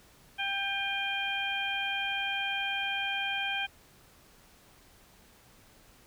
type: harmonic tone with a mistuned harmonic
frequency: 790 Hz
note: G5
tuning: 13 cents sharp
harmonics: 1 / 2 / 3 / 4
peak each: -37 / -35 / -34 / -35 dBFS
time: 0.38-3.67 s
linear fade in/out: 20 ms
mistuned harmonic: 3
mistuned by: +37 cents
effects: pink hiss -59 dBFS RMS until 6.06 s